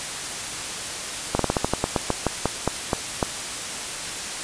slowing click train, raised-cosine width 1 ms, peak -5 dBFS, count 15, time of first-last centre 1.35-3.228 s, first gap 43 ms, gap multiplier 1.16, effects white hiss -30 dBFS RMS until 4.43 s + resampled to 22050 Hz

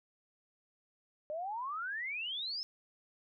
sine exponential sweep, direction up, 590 to 5320 Hz, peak -36 dBFS, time 1.3-2.63 s, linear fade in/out 0 ms, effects none

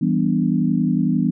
sine chord, E minor seventh, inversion none, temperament equal, 164.81 / 196 / 246.9 / 293.7 Hz, E3 / G3 / B3 / D4, 0 / 0 / 0 / 0 cents, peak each -21 / -21 / -20 / -24 dBFS, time 0.01-1.31 s, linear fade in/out 10 ms, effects none

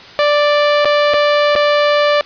sawtooth tone with dropouts, 587.3 Hz, D5, in tune, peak -6 dBFS, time 0.19-2.21 s, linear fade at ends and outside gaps 0 ms, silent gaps 0.847-0.855 / 1.136-1.141 / 1.553-1.56 s, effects white hiss -36 dBFS RMS until 2.25 s + resampled to 11025 Hz

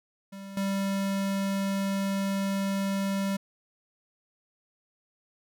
square tone with level steps, 196 Hz, G3, in tune, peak -40 / -27 dBFS, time 0.32-3.37 s, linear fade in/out 10 ms, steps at 0.57 s, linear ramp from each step 2 ms, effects none

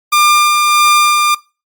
sawtooth tone with tremolo, 1198 Hz, D6, 34 cents sharp, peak -3 dBFS, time 0.12-1.35 s, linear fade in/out 10 ms, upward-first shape sine, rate 1.6 Hz, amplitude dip 30%, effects noise-tail reverb RT60 0.3 s tail -21 dB re dry + Opus 32 kbps

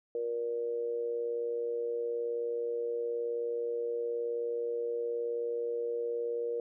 sine tone with amplitude modulation, 472 Hz, A#4, 22 cents sharp, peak -28 dBFS, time 0.15-6.6 s, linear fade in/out 2 ms, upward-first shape sine, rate 119 Hz, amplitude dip 60%, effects none

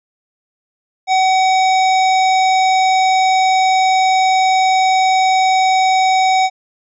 square tone, 755 Hz, F#5, 35 cents sharp, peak -11 dBFS, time 1.07-6.5 s, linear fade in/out 50 ms, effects resampled to 16000 Hz

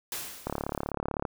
white noise with exponential decay, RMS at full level -33 dBFS, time 0.12-0.91 s, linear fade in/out 2 ms, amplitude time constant 170 ms
click train, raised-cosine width 1 ms, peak -16 dBFS, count 29, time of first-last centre 0.47-1.252 s, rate 35.8 Hz
effects none

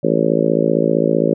harmonic tone, 55.4 Hz, A1, 13 cents sharp, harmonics 3 / 4 / 5 / 6 / 7 / 8 / 9 / 10, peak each -21 / -21 / -21 / -21 / -21 / -21 / -21 / -21 dBFS, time 0.03-1.34 s, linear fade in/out 10 ms, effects none

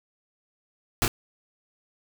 pink noise with echo, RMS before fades -22 dBFS, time 1.02-1.05 s, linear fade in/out 0 ms, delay 29 ms, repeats 1, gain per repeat -3 dB, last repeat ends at 1.079 s, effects none

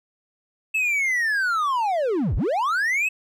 triangle linear two-way sweep, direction down then up, 2637 to 31.73 to 2637 Hz, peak -18 dBFS, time 0.74-3.09 s, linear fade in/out 10 ms, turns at 2.36 s, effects none

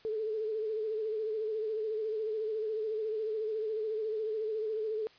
sine tone with vibrato, 434.6 Hz, A4, 21 cents flat, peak -31 dBFS, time 0.05-5.07 s, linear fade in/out 0 ms, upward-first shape sine, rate 14 Hz, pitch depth 49 cents each way, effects white hiss -60 dBFS RMS until 5.18 s + resampled to 11025 Hz

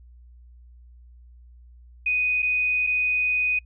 sine tone with dropouts, 2491 Hz, D#7, 1 cent sharp, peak -20 dBFS, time 2.06-3.59 s, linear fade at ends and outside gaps 5 ms, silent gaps 2.422-2.427 / 2.867-2.871 s, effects noise-tail reverb RT60 0.1 s tail -26 dB re dry + added 60 Hz sine -46 dBFS peak until 3.65 s

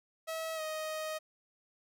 sawtooth tone with pitch glide, 645 to 625.2 Hz, E5 to D#5, -38 to +8 cents, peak -32 dBFS, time 0.27-1.19 s, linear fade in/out 20 ms, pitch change -54 cents, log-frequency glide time 0.55-0.61 s, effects none

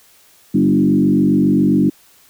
sine tone with frequency modulation, 246.9 Hz, B3, in tune, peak -10 dBFS, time 0.54-1.9 s, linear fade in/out 10 ms, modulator 47.4 Hz, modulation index 1.7, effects white hiss -50 dBFS RMS until 2.29 s

